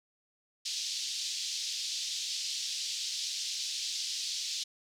white band-pass noise, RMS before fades -36 dBFS, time 0.65-4.64 s, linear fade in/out 10 ms, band 3400 to 5800 Hz, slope 24 dB/octave, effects none

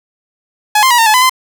sawtooth tone with pitch steps, 845 / 1047 / 963 / 911 / 859 / 1009 / 1032 Hz, G#5 / C6 / B5 / A#5 / A5 / B5 / C6, +30 / +1 / -44 / -40 / -42 / +37 / -24 cents, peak -3 dBFS, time 0.75-1.296 s, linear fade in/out 5 ms, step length 78 ms, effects none

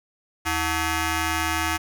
10% pulse ring-modulated tone, 404.2 Hz, G#4, 47 cents flat, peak -11 dBFS, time 0.45-1.78 s, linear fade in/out 20 ms, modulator 485 Hz, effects none

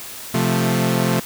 sawtooth chord, F major, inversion second, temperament equal, 130.81 / 174.61 / 220 Hz, C3 / F3 / A3, 0 / 0 / 0 cents, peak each -17 dBFS, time 0.34-1.2 s, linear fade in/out 5 ms, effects white hiss -34 dBFS RMS until 1.25 s

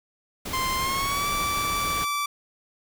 pink noise, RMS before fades -33 dBFS, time 0.45-2.05 s, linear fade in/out 10 ms
sawtooth tone with pitch glide, 1046.5 to 1161.2 Hz, C6 to D6, 0 to -20 cents, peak -21 dBFS, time 0.53-2.26 s, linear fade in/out 5 ms, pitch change +180 cents, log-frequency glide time 0.78-1.28 s
effects none

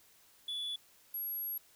sine tone pair in turn, 3436 / 11501 Hz, A7 / F9, -42 / +50 cents, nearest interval octave + major sixth, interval 2092 cents, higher second, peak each -33 / -33 dBFS, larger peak neither, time 0.48-0.76 / 1.14-1.58 s, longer second, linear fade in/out 5 ms, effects tanh soft clip ceiling -35 dBFS + white hiss -64 dBFS RMS until 1.75 s

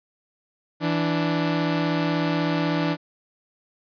sawtooth tone pair together, 164.81 / 293.4 Hz, E3 / D4, 0 / -2 cents, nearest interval minor seventh, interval 998 cents, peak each -20 dBFS, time 0.8-2.97 s, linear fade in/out 50 ms, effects resampled to 11025 Hz

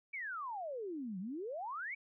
sine exponential two-way sweep, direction down then up, 2349 to 176.6 to 2349 Hz, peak -39 dBFS, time 0.13-1.95 s, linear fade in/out 10 ms, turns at 1.19 s, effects none

